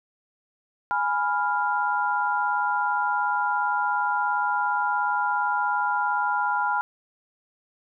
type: chord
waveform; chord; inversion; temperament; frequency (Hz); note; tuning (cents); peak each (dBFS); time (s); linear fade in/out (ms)
sine; F diminished; first; equal; 830.6 / 987.8 / 1396.9; Ab5 / Cb6 / F6; 0 / 0 / 0; -26; 0.91-6.81; 0
effects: none